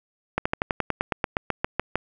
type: slowing click train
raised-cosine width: 0.5 ms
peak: -7 dBFS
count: 15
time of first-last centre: 0.38-1.956 s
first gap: 75 ms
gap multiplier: 1.06
effects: none